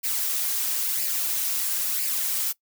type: noise with flanger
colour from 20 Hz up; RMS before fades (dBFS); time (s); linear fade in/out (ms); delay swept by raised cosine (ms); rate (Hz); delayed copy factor
blue; -26; 0.03-2.53; 20; 0.41 to 4.41; 1; +0.55
effects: noise-tail reverb RT60 0.1 s tail -21 dB re dry